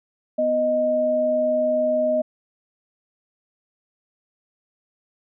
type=tone pair together; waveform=sine; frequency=247.9 / 621 Hz; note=B3 / D#5; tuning=+7 / -3 cents; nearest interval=octave + major third; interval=1590 cents; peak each=-27 / -18 dBFS; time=0.38-2.22 s; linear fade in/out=10 ms; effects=none